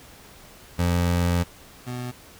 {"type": "tone pair in turn", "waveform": "25% pulse", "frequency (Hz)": [87.31, 123.98], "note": ["F2", "B2"], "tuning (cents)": [0, 7], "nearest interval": "tritone", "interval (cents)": 607, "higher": "second", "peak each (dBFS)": [-16, -26], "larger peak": "first", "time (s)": [[0.78, 1.44], [1.86, 2.12]], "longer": "first", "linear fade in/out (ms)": 20, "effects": ["pink hiss -48 dBFS RMS until 2.39 s"]}